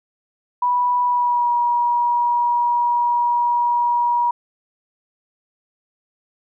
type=tone with pitch glide; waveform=sine; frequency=981 to 958.6 Hz; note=B5 to A#5; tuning=-12 to +48 cents; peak=-15 dBFS; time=0.62-4.31 s; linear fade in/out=5 ms; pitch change=-40 cents; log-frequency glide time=1.03-1.51 s; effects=none